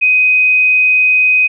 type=tone; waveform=sine; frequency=2508 Hz; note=D#7; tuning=13 cents sharp; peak=-7 dBFS; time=0.01-1.48 s; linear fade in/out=20 ms; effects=none